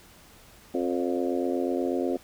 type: harmonic tone with a mistuned harmonic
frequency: 88.2 Hz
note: F2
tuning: 18 cents sharp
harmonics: 3 / 4 / 5 / 6 / 7 / 8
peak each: -29 / -29 / -33 / -33 / -36 / -38 dBFS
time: 0.74-2.17 s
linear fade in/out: 5 ms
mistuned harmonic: 7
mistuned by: -36 cents
effects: pink hiss -53 dBFS RMS until 2.23 s